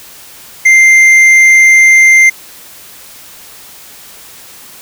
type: tone with tanh clipping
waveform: sine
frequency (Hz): 2093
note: C7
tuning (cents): 0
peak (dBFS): -3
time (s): 0.65-2.3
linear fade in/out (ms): 10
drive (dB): 7
effects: white hiss -34 dBFS RMS until 4.81 s